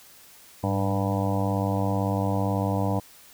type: harmonic tone with a mistuned harmonic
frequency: 98 Hz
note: G2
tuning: in tune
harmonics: 1 / 2 / 3 / 5 / 6 / 7 / 8 / 9 / 10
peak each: -26 / -29 / -31 / -33 / -34 / -34 / -35 / -36 / -36 dBFS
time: 0.63-3 s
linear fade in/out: 10 ms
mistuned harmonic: 1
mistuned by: +87 cents
effects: white hiss -51 dBFS RMS until 3.33 s